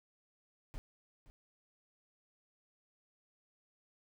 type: noise with echo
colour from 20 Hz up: brown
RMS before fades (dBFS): -42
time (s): 0.74-0.78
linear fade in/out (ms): 0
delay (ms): 520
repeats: 1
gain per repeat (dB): -15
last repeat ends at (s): 1.3
effects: none